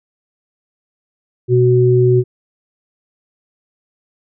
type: tone pair together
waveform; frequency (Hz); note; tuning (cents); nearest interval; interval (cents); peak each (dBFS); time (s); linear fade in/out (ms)
sine; 123.7 / 370.7; B2 / F#4; +3 / +3; octave + perfect fifth; 1900; -11; 1.48-2.24; 50
effects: none